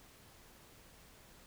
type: silence
effects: pink hiss -60 dBFS RMS until 1.46 s